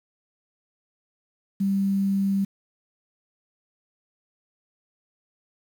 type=tone with quantisation; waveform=sine; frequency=196.2 Hz; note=G3; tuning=2 cents sharp; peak=-20 dBFS; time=1.6-2.45 s; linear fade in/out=10 ms; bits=8; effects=none